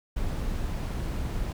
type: noise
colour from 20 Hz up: brown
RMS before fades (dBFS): -30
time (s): 0.16-1.53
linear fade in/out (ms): 10
effects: none